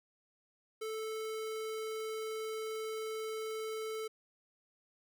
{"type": "tone", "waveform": "square", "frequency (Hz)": 438.7, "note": "A4", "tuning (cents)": -5, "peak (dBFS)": -38, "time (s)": [0.81, 4.08], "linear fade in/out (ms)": 10, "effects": []}